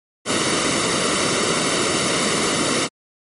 pink noise with comb filter, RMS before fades -19 dBFS, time 0.25-2.89 s, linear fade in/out 50 ms, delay 1.2 ms, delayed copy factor -0.6, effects high-pass 150 Hz 12 dB/octave + MP3 48 kbps

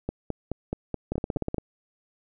two click trains, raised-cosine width 2 ms, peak -15 / -14 dBFS, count 8 / 8, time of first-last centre 0.09-1.583 / 1.12-1.544 s, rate 4.69 / 16.5 Hz, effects none

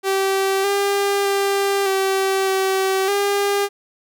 sawtooth tone with pitch steps, 387.2 / 400.3 / 396.7 / 385.6 / 383 / 402.7 Hz, G4 / G4 / G4 / G4 / G4 / G4, -21 / +36 / +21 / -28 / -40 / +47 cents, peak -13 dBFS, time 0.03-3.69 s, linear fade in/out 50 ms, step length 610 ms, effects none

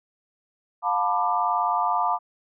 sine chord, B half-diminished seventh, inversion second, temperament just, 711.2 / 889 / 987.8 / 1185.3 Hz, F5 / A5 / B5 / D6, +31 / +18 / 0 / +16 cents, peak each -26 dBFS, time 0.82-2.19 s, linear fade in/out 50 ms, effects none

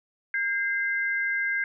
sine tone pair together, 1606 / 2072 Hz, G6 / C7, +41 / -17 cents, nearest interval major third, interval 442 cents, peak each -26 / -28 dBFS, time 0.34-1.64 s, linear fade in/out 2 ms, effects none

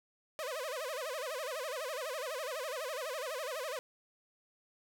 sawtooth tone with vibrato, 563 Hz, C#5, 27 cents sharp, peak -33 dBFS, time 0.39-3.79 s, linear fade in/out 0 ms, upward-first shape sine, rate 12 Hz, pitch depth 240 cents each way, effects none

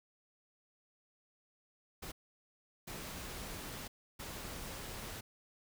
pink noise bursts at uneven times, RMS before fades -45 dBFS, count 3, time 2.02-2.12 / 2.87-3.88 / 4.19-5.21 s, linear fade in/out 10 ms, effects none

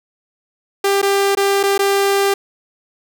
sawtooth tone with dropouts, 396.6 Hz, G4, 20 cents sharp, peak -9 dBFS, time 0.84-2.34 s, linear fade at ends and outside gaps 5 ms, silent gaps 1.017-1.027 / 1.351-1.371 / 1.631-1.635 / 1.779-1.791 s, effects none

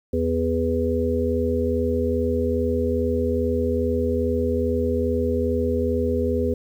harmonic tone, 82.41 Hz, E2, in tune, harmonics 1 / 3 / 5 / 6, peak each -25 / -25 / -25 / -25 dBFS, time 0.13-6.54 s, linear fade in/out 5 ms, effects 9-bit

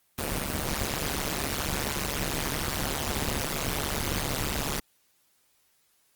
pink noise with amplitude modulation, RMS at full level -26 dBFS, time 0.18-4.8 s, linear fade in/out 5 ms, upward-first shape sine, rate 144 Hz, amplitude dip 100%, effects white hiss -68 dBFS RMS until 6.15 s + Opus 24 kbps

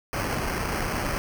pink noise with sample-and-hold, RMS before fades -28 dBFS, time 0.13-1.18 s, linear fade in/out 0 ms, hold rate 3675 Hz, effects none

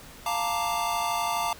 square chord, Bb major seventh, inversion second, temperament equal, 698.5 / 880 / 932.3 / 1174.7 Hz, F5 / A5 / Bb5 / D6, 0 / 0 / 0 / 0 cents, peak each -32 dBFS, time 0.26-1.53 s, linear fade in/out 2 ms, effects pink hiss -47 dBFS RMS until 1.59 s

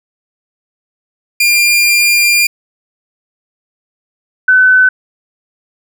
sawtooth / sine tone pair in turn, 2399 / 1511.3 Hz, D7 / F#6, +36 / +36 cents, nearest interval minor sixth, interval 800 cents, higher first, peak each -4 dBFS, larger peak neither, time 1.4-2.47 / 4.48-4.89 s, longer first, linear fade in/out 5 ms, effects none

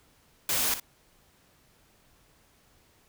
white noise with echo, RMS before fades -27 dBFS, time 0.49-0.74 s, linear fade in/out 2 ms, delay 59 ms, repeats 1, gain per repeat -11 dB, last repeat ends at 0.799 s, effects pink hiss -63 dBFS RMS until 3.08 s

